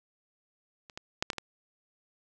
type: clicks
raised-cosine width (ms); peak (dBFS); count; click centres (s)
0.2; -30 / -22 / -10 / -11 / -28 / -17; 6; 0.898 / 0.975 / 1.225 / 1.302 / 1.332 / 1.383
effects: none